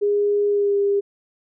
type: tone with pitch glide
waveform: sine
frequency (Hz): 410 to 402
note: G#4 to G4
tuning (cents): -22 to +44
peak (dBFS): -16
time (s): 0.01-1.01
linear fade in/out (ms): 20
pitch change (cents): -34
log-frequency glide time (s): 0.48-0.76
effects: none